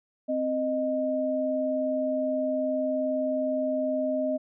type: tone pair together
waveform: sine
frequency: 261.6 / 619.1 Hz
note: C4 / D#5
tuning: 0 / -9 cents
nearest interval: octave + minor third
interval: 1491 cents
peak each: -29 / -26 dBFS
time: 0.28-4.38 s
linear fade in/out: 20 ms
effects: none